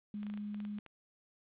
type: tone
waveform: sine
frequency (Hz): 207.6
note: G#3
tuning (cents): 0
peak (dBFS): -38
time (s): 0.14-0.79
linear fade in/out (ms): 2
type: clicks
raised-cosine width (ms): 0.3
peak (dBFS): -36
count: 10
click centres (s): 0.231 / 0.267 / 0.3 / 0.339 / 0.375 / 0.545 / 0.603 / 0.651 / 0.785 / 0.863
effects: resampled to 8000 Hz + 11-bit